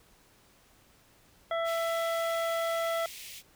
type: harmonic tone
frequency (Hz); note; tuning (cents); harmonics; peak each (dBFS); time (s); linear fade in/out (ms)
665; E5; +15; 1 / 2 / 3 / 5; -29 / -35 / -39 / -43; 1.51-3.06; 2
type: high-pass noise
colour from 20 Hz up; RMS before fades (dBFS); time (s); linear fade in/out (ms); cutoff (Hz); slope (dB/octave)
pink; -45; 1.64-3.43; 50; 2100; 48
effects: pink hiss -62 dBFS RMS until 3.55 s